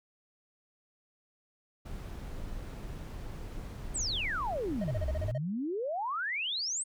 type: noise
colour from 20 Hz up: brown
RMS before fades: -40 dBFS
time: 1.85-5.32 s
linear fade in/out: 10 ms
type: exponential two-way sweep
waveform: sine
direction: down then up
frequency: 8690 to 61.2 to 8690 Hz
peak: -31 dBFS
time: 3.94-6.84 s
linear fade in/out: 20 ms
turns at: 5.09 s
type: tone bursts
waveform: triangle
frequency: 622.3 Hz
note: D#5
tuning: in tune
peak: -32 dBFS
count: 9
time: 4.81-5.379 s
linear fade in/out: 5 ms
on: 33 ms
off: 34 ms
effects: none